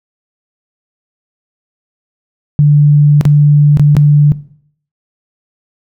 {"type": "tone with dropouts", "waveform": "sine", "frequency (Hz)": 146.83, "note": "D3", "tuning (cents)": 0, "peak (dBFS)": -3, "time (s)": [2.59, 4.32], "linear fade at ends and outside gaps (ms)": 0, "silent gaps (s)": [[3.211, 3.253], [3.772, 3.796], [3.952, 3.967]], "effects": ["noise-tail reverb RT60 0.6 s tail -17 dB re dry"]}